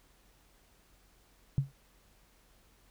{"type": "tone with exponential decay", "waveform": "sine", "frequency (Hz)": 137.2, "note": "C#3", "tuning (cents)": -17, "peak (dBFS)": -21, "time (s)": [1.58, 1.72], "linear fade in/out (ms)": 0, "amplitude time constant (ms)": 29, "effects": ["added 45 Hz sine -66 dBFS peak until 2.9 s", "pink hiss -66 dBFS RMS until 2.9 s"]}